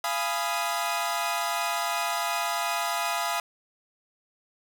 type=chord; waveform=sawtooth; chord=F half-diminished seventh; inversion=none; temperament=equal with one note detuned; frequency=688 / 830.6 / 987.8 / 1244.5 Hz; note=F5 / Ab5 / Cb6 / Eb6; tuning=-26 / 0 / 0 / 0 cents; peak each=-27 / -29 / -29 / -28 dBFS; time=0.04-3.4 s; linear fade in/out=2 ms; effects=none